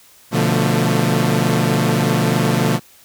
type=chord; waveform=sawtooth; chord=B half-diminished seventh; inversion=none; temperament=equal with one note detuned; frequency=123.47 / 146.83 / 174.61 / 222.9 Hz; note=B2 / D3 / F3 / A3; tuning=0 / 0 / 0 / +23 cents; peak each=-16 dBFS; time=0.31-2.8 s; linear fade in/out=50 ms; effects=white hiss -48 dBFS RMS until 3.04 s